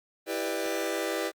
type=chord; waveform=sawtooth; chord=E minor seventh; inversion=none; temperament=just; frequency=329.6 / 395.6 / 494.4 / 593.3 Hz; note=E4 / G4 / B4 / D5; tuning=0 / +16 / +2 / +18 cents; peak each=-30 dBFS; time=0.26-1.32 s; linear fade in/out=50 ms; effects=Opus 32 kbps